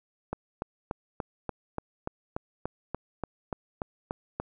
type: click train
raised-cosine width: 1 ms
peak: -17 dBFS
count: 15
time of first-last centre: 0.33-4.4 s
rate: 3.44 Hz
effects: none